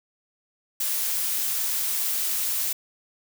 blue noise, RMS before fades -26 dBFS, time 0.8-2.73 s, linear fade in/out 5 ms, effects none

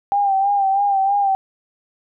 sine tone with vibrato, 792 Hz, G5, 18 cents sharp, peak -14 dBFS, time 0.12-1.35 s, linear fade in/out 0 ms, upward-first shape sine, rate 3.1 Hz, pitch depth 48 cents each way, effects none

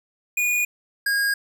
square tone pair in turn, 2449 / 1630.9 Hz, D#7 / G#6, -28 / -32 cents, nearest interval perfect fifth, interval 704 cents, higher first, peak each -20 dBFS, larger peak neither, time 0.37-0.65 / 1.06-1.34 s, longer neither, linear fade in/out 5 ms, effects none

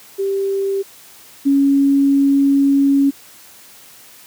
sine tone pair in turn, 392 / 277.7 Hz, G4 / C#4, 0 / +3 cents, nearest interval tritone, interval 597 cents, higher first, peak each -16 / -10 dBFS, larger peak second, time 0.18-0.83 / 1.45-3.11 s, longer second, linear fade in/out 20 ms, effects white hiss -43 dBFS RMS until 4.26 s + high-pass 80 Hz 12 dB/octave

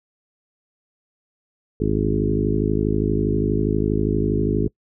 harmonic tone with a mistuned harmonic, 52.4 Hz, G#1, 16 cents sharp, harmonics 1 / 2 / 3 / 4 / 5 / 6 / 7 / 8, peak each -26 / -26 / -26 / -26 / -26 / -26 / -26 / -26 dBFS, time 1.8-4.68 s, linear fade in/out 5 ms, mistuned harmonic 2, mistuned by -16 cents, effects noise-tail reverb RT60 0.1 s tail -24 dB re dry

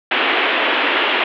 white band-pass noise, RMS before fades -17 dBFS, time 0.11-1.24 s, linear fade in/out 5 ms, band 260 to 3200 Hz, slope 48 dB/octave, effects none

